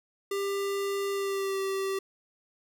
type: tone with pitch glide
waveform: square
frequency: 397.2 to 387.7 Hz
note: G4 to G4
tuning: +23 to -19 cents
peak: -29 dBFS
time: 0.31-1.99 s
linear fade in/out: 5 ms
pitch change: -42 cents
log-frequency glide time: 1.12-1.59 s
effects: none